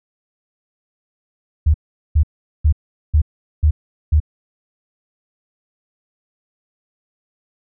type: tone bursts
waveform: sine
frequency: 76 Hz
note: D#2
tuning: 40 cents flat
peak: -9 dBFS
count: 6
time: 1.66-4.202 s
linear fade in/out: 10 ms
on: 82 ms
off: 410 ms
effects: none